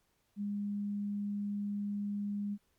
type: tone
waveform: sine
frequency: 204 Hz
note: G#3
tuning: 31 cents flat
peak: -33 dBFS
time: 0.36-2.58 s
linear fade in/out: 50 ms
effects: pink hiss -75 dBFS RMS until 2.78 s + MP3 96 kbps

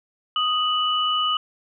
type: tone pair together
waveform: sine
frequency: 1244.5 / 2960 Hz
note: D#6 / F#7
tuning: 0 / 0 cents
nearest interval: octave + minor third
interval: 1500 cents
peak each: -22 dBFS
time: 0.36-1.37 s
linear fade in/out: 2 ms
effects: none

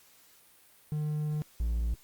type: tone pair in turn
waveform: triangle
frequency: 151.3 / 57.4 Hz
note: D#3 / A#1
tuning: -48 / -26 cents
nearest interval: octave + perfect fourth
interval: 1678 cents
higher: first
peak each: -27 / -25 dBFS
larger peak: second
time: 0.92-1.42 / 1.6-1.94 s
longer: first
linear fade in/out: 0 ms
effects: white hiss -60 dBFS RMS until 2.03 s + Opus 48 kbps

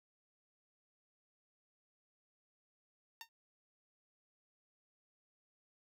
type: tone with exponential decay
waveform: 10% pulse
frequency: 914 Hz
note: A#5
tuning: 34 cents flat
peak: -34 dBFS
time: 3.21-3.29 s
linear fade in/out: 1 ms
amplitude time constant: 16 ms
effects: none

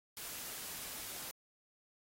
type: noise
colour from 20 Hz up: white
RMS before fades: -45 dBFS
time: 0.17-1.31 s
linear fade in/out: 0 ms
effects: AAC 48 kbps

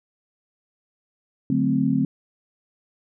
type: chord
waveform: sine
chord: D dominant seventh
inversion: none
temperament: equal with one note detuned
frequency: 145.99 / 185 / 220 / 261.6 Hz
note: D3 / F#3 / A3 / C4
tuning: -10 / 0 / 0 / 0 cents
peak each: -25 / -26 / -24 / -21 dBFS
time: 1.5-2.05 s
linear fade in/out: 2 ms
effects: none

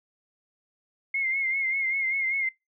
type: tone with vibrato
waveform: sine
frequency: 2136 Hz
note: C7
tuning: 35 cents sharp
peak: -24 dBFS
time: 1.14-2.49 s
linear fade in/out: 5 ms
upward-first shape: sine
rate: 5.1 Hz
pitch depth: 52 cents each way
effects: noise-tail reverb RT60 0.2 s tail -23 dB re dry

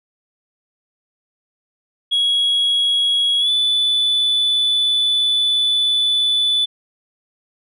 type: tone with pitch glide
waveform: sine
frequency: 3322 to 3483 Hz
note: G#7 to A7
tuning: 0 to -18 cents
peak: -12 dBFS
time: 2.11-6.66 s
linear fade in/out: 20 ms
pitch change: +82 cents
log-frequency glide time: 3.39-3.5 s
effects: tanh soft clip ceiling -12 dBFS

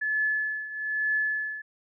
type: tone with tremolo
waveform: sine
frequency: 1723 Hz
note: A6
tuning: 37 cents flat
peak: -22 dBFS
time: 0.01-1.62 s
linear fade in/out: 10 ms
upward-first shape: triangle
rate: 1.1 Hz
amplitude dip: 80%
effects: none

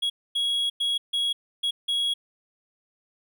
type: tone bursts at uneven times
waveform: triangle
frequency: 3322 Hz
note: G#7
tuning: in tune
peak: -21 dBFS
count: 6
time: 0.02-0.1 / 0.35-0.7 / 0.8-0.98 / 1.13-1.33 / 1.63-1.71 / 1.88-2.14 s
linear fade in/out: 10 ms
effects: none

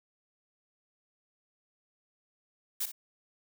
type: noise with echo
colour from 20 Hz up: blue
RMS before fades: -32 dBFS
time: 2.8-2.86 s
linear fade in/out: 10 ms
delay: 59 ms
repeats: 1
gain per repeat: -10 dB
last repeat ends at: 2.919 s
effects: none

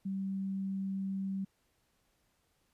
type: tone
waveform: sine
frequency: 193.4 Hz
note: G3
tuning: 23 cents flat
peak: -33 dBFS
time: 0.05-1.45 s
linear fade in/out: 10 ms
effects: pink hiss -75 dBFS RMS until 2.73 s + resampled to 32000 Hz

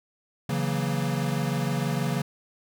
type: chord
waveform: square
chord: F# dominant seventh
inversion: second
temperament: equal with one note detuned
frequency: 138.59 / 164.81 / 185 / 235.7 Hz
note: C#3 / E3 / F#3 / A#3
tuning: 0 / 0 / 0 / +19 cents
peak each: -29 / -31 / -33 / -33 dBFS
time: 0.49-2.22 s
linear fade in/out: 5 ms
effects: none

